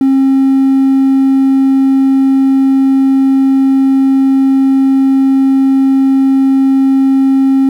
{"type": "tone", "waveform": "triangle", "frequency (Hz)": 268.6, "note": "C4", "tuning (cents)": 46, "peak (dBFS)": -3, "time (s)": [0.01, 7.69], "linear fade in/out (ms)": 2, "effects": ["tanh soft clip ceiling 0 dBFS", "7-bit"]}